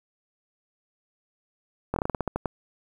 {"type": "slowing click train", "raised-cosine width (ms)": 1, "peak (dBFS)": -12, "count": 11, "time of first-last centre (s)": [1.94, 2.457], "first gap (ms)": 22, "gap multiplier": 1.18, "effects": ["8-bit"]}